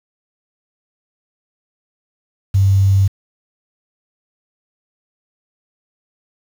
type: tone with quantisation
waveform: sine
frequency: 97.4 Hz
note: G2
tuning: 11 cents flat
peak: -9 dBFS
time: 2.54-3.08 s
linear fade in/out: 10 ms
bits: 6
effects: none